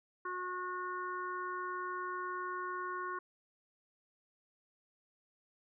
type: harmonic tone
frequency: 363.6 Hz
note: F#4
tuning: 30 cents flat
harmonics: 1 / 3 / 4 / 5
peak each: -44 / -39 / -43 / -52 dBFS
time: 0.25-3.19 s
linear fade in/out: 5 ms
effects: none